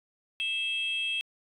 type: tone pair together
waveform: sine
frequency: 2637 / 3238 Hz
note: E7 / G#7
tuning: 0 / -45 cents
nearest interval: major third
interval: 355 cents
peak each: -29 / -30 dBFS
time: 0.4-1.21 s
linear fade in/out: 0 ms
effects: tanh soft clip ceiling -23 dBFS